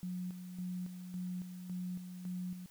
sine tone with tremolo, 181 Hz, F#3, 38 cents flat, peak -37 dBFS, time 0.03-2.66 s, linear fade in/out 0 ms, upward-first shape square, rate 1.8 Hz, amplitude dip 55%, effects white hiss -62 dBFS RMS until 2.7 s

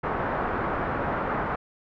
white low-pass noise, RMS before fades -28 dBFS, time 0.03-1.56 s, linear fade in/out 10 ms, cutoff 1400 Hz, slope 24 dB/octave, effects none

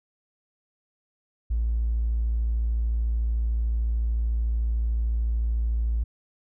triangle tone with tanh clipping, 56.8 Hz, A#1, 44 cents flat, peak -21 dBFS, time 1.5-6.04 s, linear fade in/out 10 ms, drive 1 dB, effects none

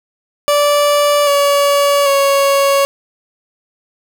30% pulse tone with pitch steps, 582 / 568.7 / 555.7 Hz, D5 / C#5 / C#5, -16 / +44 / +4 cents, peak -7 dBFS, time 0.48-2.85 s, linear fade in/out 0 ms, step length 790 ms, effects none

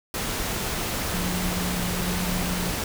sine tone in noise, 179.6 Hz, F3, 49 cents sharp, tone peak -28 dBFS, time 1.14-2.71 s, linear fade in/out 2 ms, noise pink, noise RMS -28 dBFS, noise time 0.14-2.84 s, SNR -3 dB, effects none

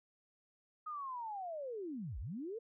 sine linear two-way sweep, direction down then up, 1262 to 43.39 to 476.2 Hz, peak -40 dBFS, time 0.86-2.59 s, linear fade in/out 10 ms, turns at 2.19 s, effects none

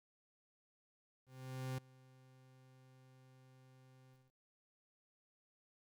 40% pulse tone with ADSR envelope, 130 Hz, C3, 11 cents flat, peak -38 dBFS, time 1.26-4.34 s, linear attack 520 ms, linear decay 6 ms, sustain -24 dB, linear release 230 ms, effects 13-bit

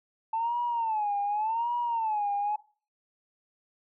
sine tone with vibrato, 882 Hz, A5, 4 cents sharp, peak -25 dBFS, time 0.33-2.56 s, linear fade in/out 5 ms, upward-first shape sine, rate 0.87 Hz, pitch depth 150 cents each way, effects noise-tail reverb RT60 0.4 s tail -21 dB re dry + tanh soft clip ceiling -21 dBFS

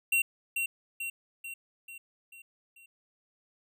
square tone with echo, 2740 Hz, F7, 34 cents flat, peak -24 dBFS, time 0.12-0.22 s, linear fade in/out 5 ms, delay 440 ms, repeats 6, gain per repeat -5 dB, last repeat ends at 2.86 s, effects none

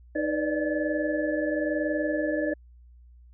sine tone cluster, 310.3 / 493.9 / 580 / 601 / 1725 Hz, D#4 / B4 / D5 / D5 / A6, -5 / 0 / -22 / +40 / -35 cents, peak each -28 / -34 / -30 / -32 / -34 dBFS, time 0.15-2.54 s, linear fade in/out 10 ms, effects added 60 Hz sine -49 dBFS peak until 3.33 s

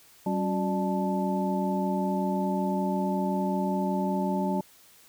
sine tone cluster, 190.9 / 276.2 / 364.5 / 599 / 875 Hz, G3 / C#4 / F#4 / D5 / A5, -46 / -6 / -26 / +34 / -10 cents, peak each -27 / -34 / -34 / -34 / -32 dBFS, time 0.26-4.61 s, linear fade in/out 5 ms, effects white hiss -56 dBFS RMS until 5.08 s

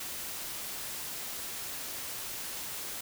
white noise, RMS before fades -39 dBFS, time 0-3.01 s, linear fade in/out 5 ms, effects none

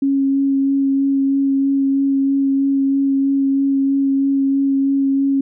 sine tone with vibrato, 274 Hz, C#4, 20 cents flat, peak -13 dBFS, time 0.02-5.41 s, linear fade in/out 5 ms, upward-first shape sine, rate 3.1 Hz, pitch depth 11 cents each way, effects none

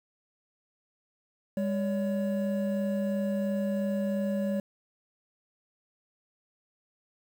triangle tone pair together, 202.3 / 564 Hz, G#3 / C#5, -45 / +30 cents, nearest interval octave + tritone, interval 1775 cents, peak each -26 / -30 dBFS, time 1.57-4.6 s, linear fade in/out 2 ms, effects 9-bit

